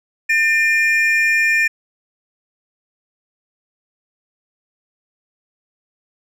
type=tone pair together; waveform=triangle; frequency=1800 / 2403 Hz; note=A6 / D7; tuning=+39 / +39 cents; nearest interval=perfect fourth; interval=500 cents; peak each=-14 dBFS; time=0.29-1.68 s; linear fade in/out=10 ms; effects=none